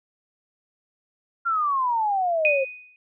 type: exponential sweep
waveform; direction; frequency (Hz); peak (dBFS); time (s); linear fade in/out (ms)
sine; down; 1400 to 522; -20; 1.45-2.65; 20
type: tone with exponential decay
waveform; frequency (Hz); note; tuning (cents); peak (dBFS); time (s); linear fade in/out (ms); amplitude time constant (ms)
sine; 2489; D#7; 0; -15; 2.45-2.96; 1; 110
effects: none